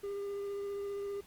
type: tone with vibrato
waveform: triangle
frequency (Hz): 401.4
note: G4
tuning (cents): +41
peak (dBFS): -34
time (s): 0.03-1.21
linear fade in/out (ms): 10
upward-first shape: sine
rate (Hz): 15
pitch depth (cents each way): 11
effects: pink hiss -60 dBFS RMS until 1.26 s + Opus 48 kbps